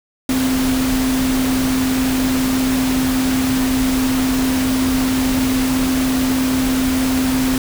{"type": "tone in noise", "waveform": "sine", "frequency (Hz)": 260, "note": "C4", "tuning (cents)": -11, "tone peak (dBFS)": -15, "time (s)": [0.29, 7.58], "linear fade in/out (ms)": 2, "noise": "pink", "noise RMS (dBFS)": -23, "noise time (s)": [0.29, 7.58], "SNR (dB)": 5, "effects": []}